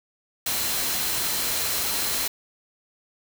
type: tone in noise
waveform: sine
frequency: 4095 Hz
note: C8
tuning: 38 cents flat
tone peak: -35 dBFS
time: 0.46-2.28 s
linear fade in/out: 5 ms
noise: white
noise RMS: -26 dBFS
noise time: 0.46-2.28 s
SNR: -12 dB
effects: none